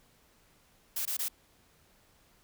blue noise bursts, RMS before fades -33 dBFS, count 3, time 0.96-1.284 s, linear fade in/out 5 ms, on 94 ms, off 21 ms, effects pink hiss -65 dBFS RMS until 2.43 s

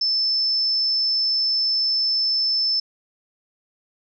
sine tone, 5274 Hz, E8, in tune, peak -18 dBFS, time 0.01-2.8 s, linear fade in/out 5 ms, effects none

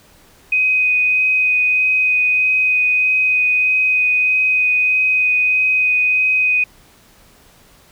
sine tone with vibrato, 2505 Hz, D#7, 11 cents sharp, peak -12 dBFS, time 0.52-6.64 s, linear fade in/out 5 ms, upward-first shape sine, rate 1.6 Hz, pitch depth 9 cents each way, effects pink hiss -49 dBFS RMS until 7.91 s

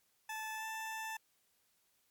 20% pulse tone with pitch glide, 873 to 883.1 Hz, A5 to A5, -14 to +6 cents, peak -35 dBFS, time 0.29-1.17 s, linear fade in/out 5 ms, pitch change +20 cents, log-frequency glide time 0.56-0.65 s, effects white hiss -75 dBFS RMS until 2.1 s + MP3 96 kbps

